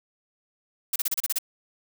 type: noise bursts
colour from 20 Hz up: blue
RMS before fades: -25 dBFS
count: 8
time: 0.93-1.386 s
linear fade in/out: 5 ms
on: 29 ms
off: 32 ms
effects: none